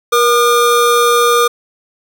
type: tone pair together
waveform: square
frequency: 476.6 / 1212 Hz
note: A#4 / D#6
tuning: +38 / -46 cents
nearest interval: octave + major third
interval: 1616 cents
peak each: -12 dBFS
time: 0.12-1.48 s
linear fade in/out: 10 ms
effects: none